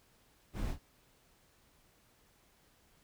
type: noise with echo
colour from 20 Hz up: brown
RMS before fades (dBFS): -36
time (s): 0.53-0.76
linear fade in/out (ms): 50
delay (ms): 29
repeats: 1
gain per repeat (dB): -7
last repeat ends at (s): 0.789
effects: pink hiss -68 dBFS RMS until 3.03 s